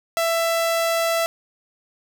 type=tone; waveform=sawtooth; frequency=665 Hz; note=E5; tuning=15 cents sharp; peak=-15 dBFS; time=0.17-1.26 s; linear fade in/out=0 ms; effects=none